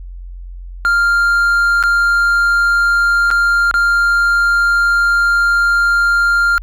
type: tone with dropouts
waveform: triangle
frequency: 1396.9 Hz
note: F6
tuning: in tune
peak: -8 dBFS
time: 0.85-6.58 s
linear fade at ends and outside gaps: 0 ms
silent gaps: 1.827-1.837 / 3.304-3.312 / 3.712-3.741 s
effects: added 44 Hz sine -27 dBFS peak until 6.62 s